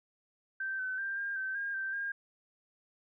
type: tone with pitch steps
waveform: sine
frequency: 1558 / 1520 / 1583 / 1605 / 1546 / 1616 / 1563 / 1614 Hz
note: G6 / F#6 / G6 / G6 / G6 / G#6 / G6 / G#6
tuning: -11 / +46 / +17 / +40 / -24 / -48 / -6 / -50 cents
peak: -33 dBFS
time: 0.6-2.12 s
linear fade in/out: 5 ms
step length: 190 ms
effects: none